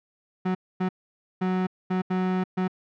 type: tone bursts at uneven times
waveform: 35% pulse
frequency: 185 Hz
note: F#3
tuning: in tune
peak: -21 dBFS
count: 6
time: 0.45-0.55 / 0.8-0.89 / 1.41-1.67 / 1.9-2.02 / 2.1-2.44 / 2.57-2.68 s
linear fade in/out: 10 ms
effects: low-pass 2000 Hz 12 dB/octave